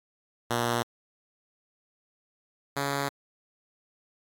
5% pulse tone pair in turn, 118.9 / 140.3 Hz, A#2 / C#3, +35 / +21 cents, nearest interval minor third, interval 286 cents, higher second, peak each -14 / -16 dBFS, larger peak first, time 0.5-0.83 / 2.76-3.09 s, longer neither, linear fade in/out 10 ms, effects AAC 48 kbps

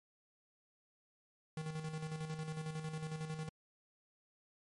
square tone with tremolo, 157.1 Hz, D#3, 17 cents sharp, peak -39 dBFS, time 1.57-3.49 s, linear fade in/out 2 ms, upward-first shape square, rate 11 Hz, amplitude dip 50%, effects MP3 48 kbps

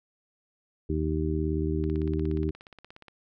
harmonic tone, 78 Hz, D#2, 5 cents sharp, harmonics 1 / 2 / 3 / 4 / 5, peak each -29 / -32 / -37 / -31 / -32 dBFS, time 0.89-2.51 s, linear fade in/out 10 ms
click train, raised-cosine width 0.3 ms, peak -31 dBFS, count 22, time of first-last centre 1.84-3.083 s, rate 16.9 Hz
effects none

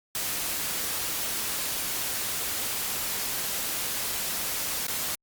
white noise with dropouts, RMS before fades -30 dBFS, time 0.15-5.15 s, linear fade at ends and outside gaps 1 ms, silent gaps 4.868-4.882 s, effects Opus 48 kbps

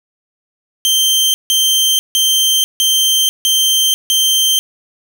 sawtooth tone bursts, 3136 Hz, G7, in tune, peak -7 dBFS, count 6, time 0.85-4.59 s, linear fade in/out 0 ms, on 490 ms, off 160 ms, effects none

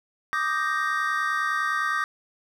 triangle chord, Eb major seventh, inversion third, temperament equal, 1174.7 / 1244.5 / 1568 / 1864.7 Hz, D6 / Eb6 / G6 / Bb6, 0 / 0 / 0 / 0 cents, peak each -27 dBFS, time 0.33-2.04 s, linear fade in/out 0 ms, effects none

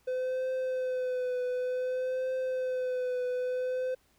triangle tone with vibrato, 508 Hz, B4, 49 cents sharp, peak -27 dBFS, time 0.07-3.95 s, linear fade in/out 10 ms, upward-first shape triangle, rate 0.55 Hz, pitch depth 34 cents each way, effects pink hiss -68 dBFS RMS until 4.18 s

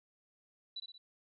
sine tone with echo, 3951 Hz, B7, in tune, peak -39 dBFS, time 0.76-0.8 s, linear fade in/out 5 ms, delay 60 ms, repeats 3, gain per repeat -5 dB, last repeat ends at 0.98 s, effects none

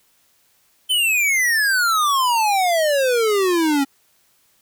square exponential sweep, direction down, 3100 to 270.1 Hz, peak -16 dBFS, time 0.89-3.85 s, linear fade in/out 20 ms, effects white hiss -60 dBFS RMS until 4.61 s

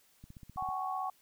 click train, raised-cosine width 5 ms, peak -37 dBFS, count 8, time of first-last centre 0.24-0.689 s, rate 15.6 Hz
sine chord, F# suspended second, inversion none, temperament equal with one note detuned, 754.7 / 830.6 / 1108.7 Hz, F#5 / G#5 / C#6, +34 / 0 / 0 cents, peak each -36 / -41 / -37 dBFS, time 0.57-1.1 s, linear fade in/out 5 ms
effects white hiss -67 dBFS RMS until 1.21 s

